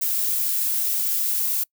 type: noise with high-pass filter sweep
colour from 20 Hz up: violet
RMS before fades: -23 dBFS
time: 0.01-1.64 s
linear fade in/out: 10 ms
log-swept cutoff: 230 to 410 Hz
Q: 1
effects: noise-tail reverb RT60 0.1 s tail -26 dB re dry